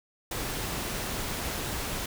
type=noise; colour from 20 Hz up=pink; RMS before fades=-33 dBFS; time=0.31-2.06 s; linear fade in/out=5 ms; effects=none